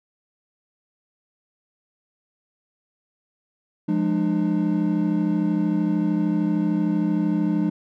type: chord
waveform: triangle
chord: D diminished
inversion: first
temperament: equal with one note detuned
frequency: 174.61 / 207.7 / 301.1 Hz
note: F3 / Ab3 / D4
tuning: 0 / 0 / +43 cents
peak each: -22 / -22 / -21 dBFS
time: 3.88-7.7 s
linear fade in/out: 10 ms
effects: none